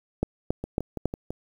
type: two click trains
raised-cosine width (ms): 2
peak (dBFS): -10 / -18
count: 4 / 5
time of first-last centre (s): 0.23-1.056 / 0.64-1.306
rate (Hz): 3.63 / 6.01
effects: 8-bit